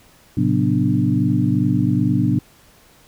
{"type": "tone cluster", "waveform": "sine", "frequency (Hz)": [111.9, 134.3, 183.6, 246.9, 295.5], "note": ["A2", "C3", "F#3", "B3", "D4"], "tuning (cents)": [30, 46, -13, 0, 11], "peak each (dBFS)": -21, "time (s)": [0.37, 2.39], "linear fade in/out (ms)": 5, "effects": ["pink hiss -51 dBFS RMS until 3.07 s"]}